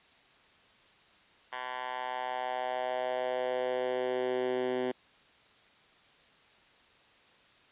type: tone with high-pass filter sweep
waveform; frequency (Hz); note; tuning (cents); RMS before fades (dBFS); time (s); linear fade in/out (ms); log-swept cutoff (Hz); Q
10% pulse; 126.5; B2; +42; -33; 1.52-4.92; 10; 1100 to 310; 2.9
effects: white hiss -61 dBFS RMS until 7.71 s + resampled to 8000 Hz